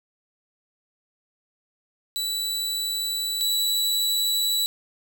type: tone pair in turn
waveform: sawtooth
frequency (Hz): 3951 / 3936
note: B7 / B7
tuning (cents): 0 / -7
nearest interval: unison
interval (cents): 7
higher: first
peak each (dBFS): -22 / -18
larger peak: second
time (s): 2.16-3.41 / 3.41-4.66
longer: neither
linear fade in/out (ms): 0
effects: none